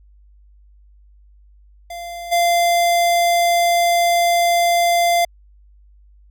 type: tone with level steps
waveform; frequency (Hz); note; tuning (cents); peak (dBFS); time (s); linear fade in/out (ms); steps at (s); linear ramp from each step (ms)
square; 691; F5; -19; -29 / -14; 1.9-5.25; 5; 2.31; 20
effects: added 50 Hz sine -46 dBFS peak until 6.3 s